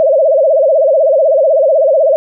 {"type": "tone with vibrato", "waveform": "sine", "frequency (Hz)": 589, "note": "D5", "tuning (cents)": 5, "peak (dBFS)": -6, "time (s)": [0, 2.16], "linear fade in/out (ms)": 0, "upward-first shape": "sine", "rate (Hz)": 16, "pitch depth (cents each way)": 200, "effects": []}